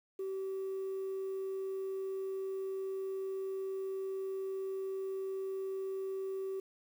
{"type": "tone", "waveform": "sine", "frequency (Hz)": 384.4, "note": "G4", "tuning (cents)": -34, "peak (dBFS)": -34, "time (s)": [0.19, 6.6], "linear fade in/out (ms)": 5, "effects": ["tanh soft clip ceiling -32 dBFS", "10-bit"]}